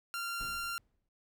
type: tone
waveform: sawtooth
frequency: 1384 Hz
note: F6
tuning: 16 cents flat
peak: -32 dBFS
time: 0.14-0.78 s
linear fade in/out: 0 ms
type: noise with exponential decay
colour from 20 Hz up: brown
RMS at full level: -44 dBFS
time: 0.4-1.09 s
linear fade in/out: 5 ms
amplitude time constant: 150 ms
effects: none